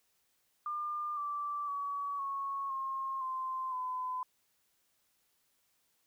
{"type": "tone with pitch steps", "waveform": "sine", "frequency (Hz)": [1200, 1166.5, 1134, 1102.3, 1071.6, 1041.6, 1012.6], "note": ["D6", "D6", "C#6", "C#6", "C6", "C6", "B5"], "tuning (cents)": [37, -12, 39, -10, 41, -8, 43], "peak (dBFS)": -34, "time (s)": [0.66, 4.23], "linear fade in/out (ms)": 2, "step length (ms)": 510, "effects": ["white hiss -75 dBFS RMS until 6.06 s"]}